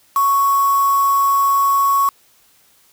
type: tone with quantisation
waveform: sine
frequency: 1108.7 Hz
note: C#6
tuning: in tune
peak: -12 dBFS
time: 0.16-2.09 s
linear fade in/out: 2 ms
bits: 4
effects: white hiss -54 dBFS RMS until 2.92 s